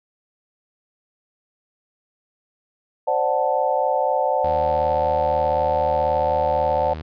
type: chord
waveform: sine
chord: D dominant seventh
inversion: third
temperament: equal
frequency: 523.3 / 587.3 / 740 / 880 Hz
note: C5 / D5 / F#5 / A5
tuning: 0 / 0 / 0 / 0 cents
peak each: -23 dBFS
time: 3.07-6.94 s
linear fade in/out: 10 ms
type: tone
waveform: sawtooth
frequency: 78.4 Hz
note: D#2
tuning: 14 cents sharp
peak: -26 dBFS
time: 4.44-7.02 s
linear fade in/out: 5 ms
effects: resampled to 11025 Hz